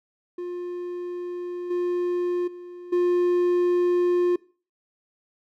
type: tone with level steps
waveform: triangle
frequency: 354.1 Hz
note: F4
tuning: 24 cents sharp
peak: -27 / -20 / -35 / -16 dBFS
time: 0.38-4.36 s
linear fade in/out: 5 ms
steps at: 1.7 / 2.47 / 2.92 s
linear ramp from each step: 10 ms
effects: noise-tail reverb RT60 0.4 s tail -22 dB re dry